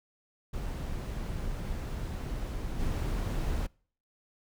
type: noise with level steps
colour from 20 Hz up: brown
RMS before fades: -35 / -31 dBFS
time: 0.53-3.67 s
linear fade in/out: 10 ms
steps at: 2.79 s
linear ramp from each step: 20 ms
effects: noise-tail reverb RT60 0.5 s tail -26 dB re dry